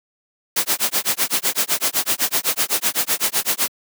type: noise with tremolo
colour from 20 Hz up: white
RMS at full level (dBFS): -17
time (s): 0.56-3.68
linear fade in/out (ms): 5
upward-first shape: sine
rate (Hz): 7.9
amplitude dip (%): 100
effects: high-pass 200 Hz 12 dB/octave